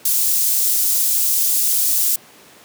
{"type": "high-pass noise", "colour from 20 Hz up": "white", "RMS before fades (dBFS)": -17, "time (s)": [0.05, 2.16], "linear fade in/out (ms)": 5, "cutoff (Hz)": 6800, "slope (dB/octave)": 12, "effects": ["pink hiss -45 dBFS RMS until 2.64 s", "high-pass 200 Hz 12 dB/octave"]}